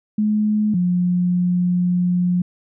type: tone pair in turn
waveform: sine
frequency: 212.1 / 178.35 Hz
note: G#3 / F3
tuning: +37 / +37 cents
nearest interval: minor third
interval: 300 cents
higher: first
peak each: -15 dBFS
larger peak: neither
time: 0.18-0.74 / 0.74-2.42 s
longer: second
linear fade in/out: 5 ms
effects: none